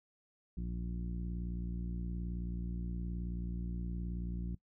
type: harmonic tone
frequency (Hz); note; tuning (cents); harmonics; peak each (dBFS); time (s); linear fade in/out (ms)
58.9; A#1; +19; 1 / 2 / 3 / 4 / 5 / 6; -38 / -47 / -41 / -54 / -53 / -57; 0.57-4.55; 5
effects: noise-tail reverb RT60 0.1 s tail -20 dB re dry